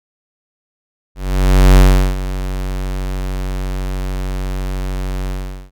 square tone with ADSR envelope, 46.86 Hz, F#1, 23 cents sharp, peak -4 dBFS, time 1.15-5.71 s, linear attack 620 ms, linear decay 380 ms, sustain -15 dB, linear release 420 ms, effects none

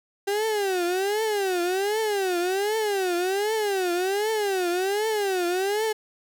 35% pulse tone with vibrato, 392 Hz, G4, in tune, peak -21 dBFS, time 0.27-5.93 s, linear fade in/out 10 ms, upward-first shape triangle, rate 1.3 Hz, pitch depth 230 cents each way, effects none

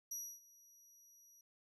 35% pulse tone with ADSR envelope, 5800 Hz, F#8, 35 cents flat, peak -38 dBFS, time 0.11-1.41 s, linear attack 7 ms, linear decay 280 ms, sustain -22 dB, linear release 3 ms, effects none

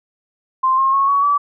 sine tone with pitch steps, 1046.5 / 1071.6 / 1097.3 / 1123.6 / 1150.5 Hz, C6 / C6 / C#6 / C#6 / D6, 0 / +41 / -18 / +23 / -36 cents, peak -12 dBFS, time 0.63-1.38 s, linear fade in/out 10 ms, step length 150 ms, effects none

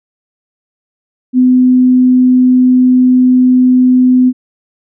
sine tone, 253.1 Hz, B3, 43 cents sharp, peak -4 dBFS, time 1.33-4.33 s, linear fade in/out 50 ms, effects none

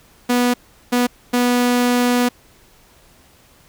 sawtooth tone bursts at uneven times, 245 Hz, B3, 14 cents flat, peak -10 dBFS, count 3, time 0.29-0.54 / 0.92-1.07 / 1.33-2.29 s, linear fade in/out 10 ms, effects pink hiss -51 dBFS RMS until 3.68 s

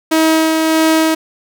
sawtooth tone with tremolo, 319.2 Hz, D#4, 44 cents sharp, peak -5 dBFS, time 0.11-1.15 s, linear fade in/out 10 ms, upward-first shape sine, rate 1.6 Hz, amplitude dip 30%, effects none

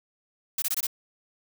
blue noise bursts, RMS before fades -27 dBFS, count 5, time 0.58-0.869 s, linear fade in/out 5 ms, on 41 ms, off 21 ms, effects none

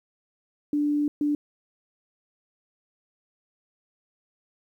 sine tone bursts at uneven times, 293.7 Hz, D4, in tune, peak -21 dBFS, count 2, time 0.73-1.08 / 1.21-1.35 s, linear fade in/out 2 ms, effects 10-bit

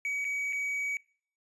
triangle tone with dropouts, 2267 Hz, C#7, 38 cents sharp, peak -28 dBFS, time 0.05-0.97 s, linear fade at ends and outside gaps 1 ms, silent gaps 0.245-0.25 / 0.526-0.53 s, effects noise-tail reverb RT60 0.5 s tail -23 dB re dry + resampled to 24000 Hz

